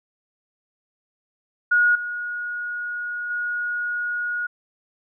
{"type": "tone with level steps", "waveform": "sine", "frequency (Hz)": 1446, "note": "F#6", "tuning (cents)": -40, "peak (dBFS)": [-14, -26, -23], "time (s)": [1.71, 4.47], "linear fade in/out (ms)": 10, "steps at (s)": [1.95, 3.3], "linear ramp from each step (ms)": 5, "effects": []}